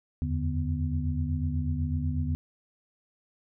sine tone cluster, 80.4 / 88.5 / 146.1 / 247.9 Hz, E2 / F2 / D3 / B3, -43 / +23 / -9 / +7 cents, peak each -29 / -34 / -32 / -34 dBFS, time 0.22-2.35 s, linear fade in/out 0 ms, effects none

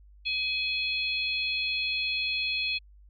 harmonic tone, 843 Hz, G#5, 26 cents sharp, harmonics 3 / 4 / 5, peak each -29 / -33 / -33 dBFS, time 0.25-2.79 s, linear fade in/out 20 ms, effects added 50 Hz sine -51 dBFS peak until 3.09 s

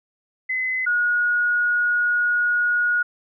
sine tone pair in turn, 2033 / 1447.1 Hz, B6 / F#6, +50 / -39 cents, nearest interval tritone, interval 589 cents, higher first, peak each -21 / -17 dBFS, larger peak second, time 0.49-0.86 / 0.86-3.03 s, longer second, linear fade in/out 10 ms, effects none

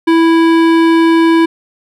sine tone with hard clipping, 329.6 Hz, E4, in tune, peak -8 dBFS, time 0.07-1.46 s, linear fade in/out 10 ms, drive 16 dB, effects none

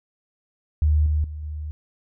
sine tone with level steps, 75.9 Hz, D#2, 42 cents flat, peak -15 / -18 / -30 / -28 dBFS, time 0.82-1.71 s, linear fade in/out 0 ms, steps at 1.06 / 1.24 / 1.43 s, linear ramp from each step 2 ms, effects none

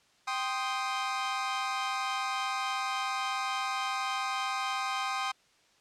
sawtooth chord, C minor, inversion second, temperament equal, 784 / 1046.5 / 1244.5 Hz, G5 / C6 / Eb6, 0 / 0 / 0 cents, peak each -31 dBFS, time 0.27-5.32 s, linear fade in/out 10 ms, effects white hiss -65 dBFS RMS until 5.8 s + low-pass 6000 Hz 12 dB/octave

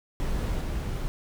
brown noise with level steps, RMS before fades -28 / -30 dBFS, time 0.2-1.08 s, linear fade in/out 0 ms, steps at 0.61 s, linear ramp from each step 2 ms, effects none

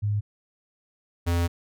sine / square tone pair in turn, 103.83 / 85.85 Hz, G#2 / F2, 0 / -29 cents, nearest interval minor third, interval 329 cents, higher first, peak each -22 dBFS, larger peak neither, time 0.02-0.21 / 1.26-1.48 s, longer second, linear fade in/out 20 ms, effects none

